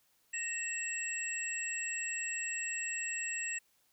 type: tone cluster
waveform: sine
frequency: 1865 / 2674 / 7660 Hz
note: A#6 / E7 / A#8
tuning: 0 / +24 / +46 cents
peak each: -40 / -40 / -38 dBFS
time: 0.33-3.59 s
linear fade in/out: 10 ms
effects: white hiss -72 dBFS RMS until 3.92 s